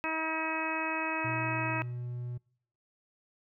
harmonic tone, 319.3 Hz, D#4, 45 cents sharp, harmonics 1 / 2 / 3 / 4 / 5 / 6 / 7 / 8, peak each -38 / -40 / -36 / -39 / -41 / -41 / -45 / -35 dBFS, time 0.04-1.82 s, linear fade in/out 0 ms
triangle tone, 122.2 Hz, B2, 18 cents flat, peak -33 dBFS, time 1.24-2.38 s, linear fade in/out 10 ms
effects noise-tail reverb RT60 0.6 s tail -26 dB re dry

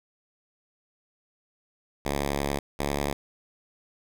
5% pulse tone pair in turn, 70.8 / 71.37 Hz, C#2 / D2, +37 / -49 cents, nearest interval unison, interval 14 cents, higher second, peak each -15 dBFS, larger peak neither, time 2.05-2.59 / 2.79-3.13 s, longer first, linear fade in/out 5 ms, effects none

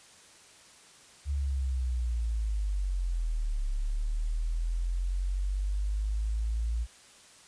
sine linear two-way sweep, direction down then up, 72 to 34.65 to 57.6 Hz, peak -27 dBFS, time 1.25-6.87 s, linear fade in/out 50 ms, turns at 3.66 s, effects white hiss -55 dBFS RMS until 7.47 s + resampled to 22050 Hz

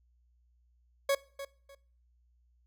40% pulse tone with echo, 554.4 Hz, C#5, in tune, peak -24 dBFS, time 1.09-1.15 s, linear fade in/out 5 ms, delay 300 ms, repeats 2, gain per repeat -13 dB, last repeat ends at 1.75 s, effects noise-tail reverb RT60 0.5 s tail -21 dB re dry + added 60 Hz sine -65 dBFS peak until 2.66 s

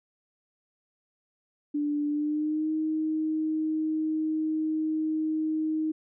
sine tone with pitch glide, 293.7 to 313 Hz, D4 to D#4, 0 to +10 cents, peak -25 dBFS, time 1.74-5.92 s, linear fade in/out 10 ms, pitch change +110 cents, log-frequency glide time 2.08-2.71 s, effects none

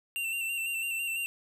square tone with vibrato, 2728 Hz, F7, 41 cents flat, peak -31 dBFS, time 0.16-1.26 s, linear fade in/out 0 ms, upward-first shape square, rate 6 Hz, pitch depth 29 cents each way, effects none

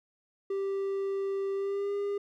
triangle tone with pitch glide, 392 to 404 Hz, G4 to G#4, 0 to -48 cents, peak -27 dBFS, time 0.5-2.18 s, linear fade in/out 5 ms, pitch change +52 cents, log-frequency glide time 1.54-1.93 s, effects none

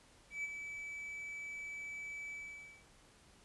triangle tone with ADSR envelope, 2300 Hz, D7, 37 cents flat, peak -34 dBFS, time 0.3-2.85 s, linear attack 140 ms, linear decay 26 ms, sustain -7 dB, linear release 540 ms, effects pink hiss -64 dBFS RMS until 3.44 s + resampled to 24000 Hz

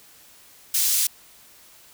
pink high-pass noise, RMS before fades -21 dBFS, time 0.74-1.07 s, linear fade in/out 5 ms, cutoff 5900 Hz, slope 12 dB/octave, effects white hiss -51 dBFS RMS until 1.93 s

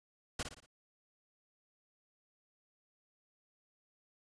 pink noise with echo, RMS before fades -37 dBFS, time 0.39-0.43 s, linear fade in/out 5 ms, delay 58 ms, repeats 4, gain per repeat -7 dB, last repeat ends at 0.662 s, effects resampled to 22050 Hz

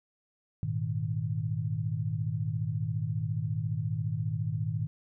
sine chord, Ab suspended second, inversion none, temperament equal with one note detuned, 103.83 / 118.37 / 155.56 Hz, Ab2 / Bb2 / Eb3, 0 / +27 / 0 cents, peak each -33 dBFS, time 0.63-4.87 s, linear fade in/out 0 ms, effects none

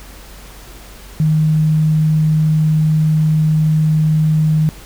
sine tone, 155.56 Hz, D#3, in tune, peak -10 dBFS, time 1.2-4.69 s, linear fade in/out 0 ms, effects added 48 Hz sine -37 dBFS peak until 4.85 s + pink hiss -39 dBFS RMS until 4.85 s

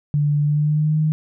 sine tone with pitch glide, 146.83 to 154.93 Hz, D3 to D#3, 0 to -7 cents, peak -15 dBFS, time 0.14-1.12 s, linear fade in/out 0 ms, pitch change +93 cents, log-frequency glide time 0.42-0.99 s, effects none

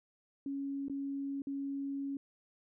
sine tone with dropouts, 277.2 Hz, C#4, in tune, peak -35 dBFS, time 0.46-2.17 s, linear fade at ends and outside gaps 2 ms, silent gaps 0.883-0.897 / 1.42-1.47 s, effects none

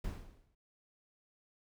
brown noise with exponential decay, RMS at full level -36 dBFS, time 0.04-0.55 s, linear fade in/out 5 ms, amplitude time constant 110 ms, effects none

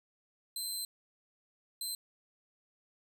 20% pulse tone bursts at uneven times, 4097 Hz, C8, 37 cents flat, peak -30 dBFS, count 2, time 0.56-0.85 / 1.81-1.95 s, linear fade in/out 2 ms, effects none

